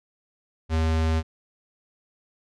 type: tone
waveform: square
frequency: 80.2 Hz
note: E2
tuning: 47 cents flat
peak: -21 dBFS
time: 0.69-1.23 s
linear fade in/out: 50 ms
effects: low-pass 6000 Hz 12 dB/octave